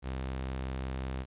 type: tone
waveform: sawtooth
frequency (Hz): 65.41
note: C2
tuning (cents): 0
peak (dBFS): -30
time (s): 0.02-1.26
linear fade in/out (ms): 50
effects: resampled to 8000 Hz + 11-bit